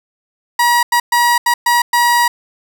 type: tone bursts at uneven times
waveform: 30% pulse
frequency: 958 Hz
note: A#5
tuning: 47 cents sharp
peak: -7 dBFS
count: 6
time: 0.59-0.83 / 0.92-1 / 1.12-1.38 / 1.46-1.54 / 1.66-1.82 / 1.93-2.28 s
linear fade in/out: 5 ms
effects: none